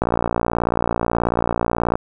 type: click train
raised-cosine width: 1 ms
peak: -4 dBFS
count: 114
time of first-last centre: 0.02-1.955 s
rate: 58.4 Hz
effects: none